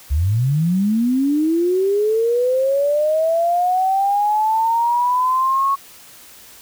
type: linear sweep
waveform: sine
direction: up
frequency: 64.9 to 1108.7 Hz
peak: -14 dBFS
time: 0.1-5.76 s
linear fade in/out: 20 ms
effects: white hiss -43 dBFS RMS until 6.61 s